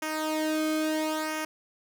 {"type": "tone with flanger", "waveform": "sawtooth", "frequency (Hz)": 311.4, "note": "D#4", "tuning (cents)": 2, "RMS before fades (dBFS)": -29, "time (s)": [0.02, 1.45], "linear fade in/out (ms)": 5, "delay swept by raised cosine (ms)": [0.24, 1.1], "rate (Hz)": 0.74, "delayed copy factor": -0.7, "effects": []}